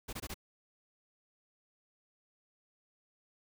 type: noise bursts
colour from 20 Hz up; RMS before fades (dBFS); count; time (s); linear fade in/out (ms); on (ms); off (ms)
pink; -41; 4; 0.08-0.343; 10; 50; 21
effects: none